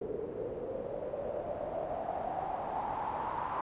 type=noise with low-pass filter sweep; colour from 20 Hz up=white; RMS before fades=-37 dBFS; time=0.01-3.61 s; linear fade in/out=5 ms; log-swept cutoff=430 to 1000 Hz; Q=6.7; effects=resampled to 8000 Hz